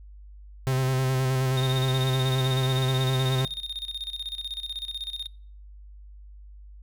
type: tone with vibrato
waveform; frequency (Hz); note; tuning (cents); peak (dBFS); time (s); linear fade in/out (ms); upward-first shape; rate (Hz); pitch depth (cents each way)
45% pulse; 130.81; C3; 0; -22; 0.67-3.45; 0; square; 9.5; 22
type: tone with tremolo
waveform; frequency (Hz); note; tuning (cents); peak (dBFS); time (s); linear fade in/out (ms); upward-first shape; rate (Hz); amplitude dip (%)
triangle; 3683; A#7; -22; -28; 1.57-5.27; 5; square; 16; 75
effects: noise-tail reverb RT60 0.5 s tail -26 dB re dry + added 50 Hz sine -43 dBFS peak until 6.82 s